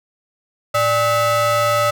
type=ring-modulated tone; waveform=square; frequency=349.2 Hz; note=F4; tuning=in tune; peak=-12 dBFS; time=0.74-1.91 s; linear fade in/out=10 ms; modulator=937 Hz; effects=none